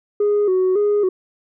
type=tone with vibrato; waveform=sine; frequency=392 Hz; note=G4; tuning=in tune; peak=-12 dBFS; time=0.2-1.09 s; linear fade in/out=5 ms; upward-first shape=square; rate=1.8 Hz; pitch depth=92 cents each way; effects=tanh soft clip ceiling -12 dBFS